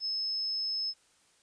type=tone; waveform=sine; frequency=5200 Hz; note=E8; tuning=24 cents flat; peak=-30 dBFS; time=0-0.94 s; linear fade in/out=50 ms; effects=white hiss -66 dBFS RMS until 1.42 s + resampled to 22050 Hz